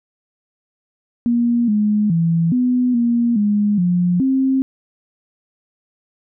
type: tone with pitch steps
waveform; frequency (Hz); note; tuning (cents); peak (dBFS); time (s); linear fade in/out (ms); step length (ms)
sine; 237.5 / 210 / 166.3 / 249.2 / 236.4 / 206.9 / 177.2 / 265.4; A#3 / G#3 / E3 / B3 / A#3 / G#3 / F3 / C4; +33 / +19 / +16 / +16 / +24 / -6 / +25 / +25; -13; 1.26-4.62; 0; 420
effects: none